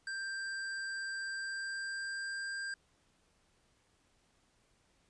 square tone with pitch glide, 1579 to 1592.7 Hz, G6 to G6, +12 to +27 cents, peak -38 dBFS, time 0.07-2.74 s, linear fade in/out 2 ms, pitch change +15 cents, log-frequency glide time 1.3-2.61 s, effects pink hiss -72 dBFS RMS until 5.09 s + resampled to 22050 Hz

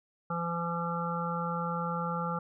harmonic tone, 170 Hz, F3, 46 cents flat, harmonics 1 / 3 / 5 / 7 / 8, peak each -34 / -38 / -38 / -37 / -37 dBFS, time 0.3-2.39 s, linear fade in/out 5 ms, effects none

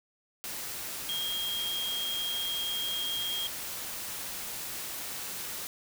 sine tone in noise, 3239 Hz, G#7, 44 cents flat, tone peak -31 dBFS, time 1.09-3.47 s, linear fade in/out 0 ms, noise white, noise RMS -38 dBFS, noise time 0.44-5.67 s, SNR +4 dB, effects none

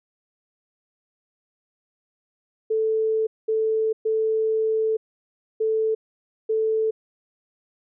sine tone bursts at uneven times, 440 Hz, A4, in tune, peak -19 dBFS, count 5, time 2.7-3.27 / 3.48-3.93 / 4.05-4.97 / 5.6-5.95 / 6.49-6.91 s, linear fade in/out 10 ms, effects none

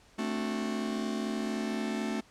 45% pulse chord, D dominant seventh, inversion second, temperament just, 220.2 / 264.3 / 293.7 / 367.1 Hz, A3 / C4 / D4 / F#4, +2 / +18 / 0 / -14 cents, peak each -33 / -38 / -39 / -39 dBFS, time 0.18-2.21 s, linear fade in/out 10 ms, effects pink hiss -60 dBFS RMS until 2.3 s + low-pass 8000 Hz 12 dB/octave

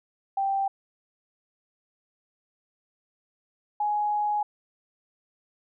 sine tone pair in turn, 784 / 835.2 Hz, G5 / G#5, 0 / +10 cents, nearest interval minor second, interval 110 cents, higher second, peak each -23 dBFS, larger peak neither, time 0.37-0.68 / 3.8-4.43 s, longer second, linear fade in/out 5 ms, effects none

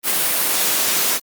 white noise, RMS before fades -18 dBFS, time 0.03-1.2 s, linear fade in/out 50 ms, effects high-pass 200 Hz 12 dB/octave + Opus 32 kbps

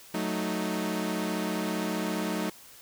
sawtooth chord, D# diminished, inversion first, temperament equal, 185 / 220 / 311.1 Hz, F#3 / A3 / D#4, 0 / 0 / 0 cents, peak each -29 dBFS, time 0.14-2.5 s, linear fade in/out 5 ms, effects white hiss -51 dBFS RMS until 2.81 s

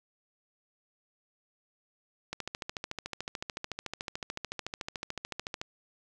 click train, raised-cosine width 0.2 ms, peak -18 dBFS, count 46, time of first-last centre 2.33-5.615 s, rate 13.7 Hz, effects none

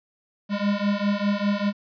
square beating tone pair, 200.9 / 205.9 Hz, G3 / G#3, +43 / -15 cents, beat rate 5 Hz, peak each -25 dBFS, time 0.49-1.73 s, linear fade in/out 50 ms, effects resampled to 11025 Hz + 9-bit

